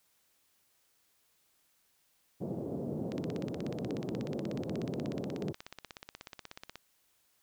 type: band-pass noise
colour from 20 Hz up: pink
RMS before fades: -37 dBFS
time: 2.4-5.53 s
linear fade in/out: 20 ms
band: 130 to 520 Hz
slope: 24 dB/octave
type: click train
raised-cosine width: 0.2 ms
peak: -26 dBFS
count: 61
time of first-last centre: 3.12-6.756 s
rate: 16.5 Hz
effects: white hiss -72 dBFS RMS until 7.42 s